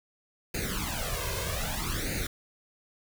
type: noise with flanger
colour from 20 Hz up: pink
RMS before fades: -32 dBFS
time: 0.54-2.27 s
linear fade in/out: 5 ms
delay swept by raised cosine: 0.45 to 1.95 ms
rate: 0.63 Hz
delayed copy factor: +0.9
effects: none